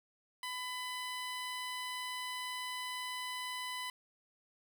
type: tone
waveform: 15% pulse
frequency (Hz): 1002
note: B5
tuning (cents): +25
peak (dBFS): -32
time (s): 0.43-3.9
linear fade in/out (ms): 2
effects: none